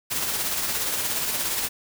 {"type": "noise with tremolo", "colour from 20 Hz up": "white", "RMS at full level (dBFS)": -25, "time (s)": [0.1, 1.69], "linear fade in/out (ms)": 20, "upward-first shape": "sine", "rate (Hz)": 17, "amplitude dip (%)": 35, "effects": []}